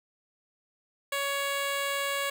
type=tone; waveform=10% pulse; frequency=559 Hz; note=C#5; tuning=14 cents sharp; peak=-20 dBFS; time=1.12-2.3 s; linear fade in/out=5 ms; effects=none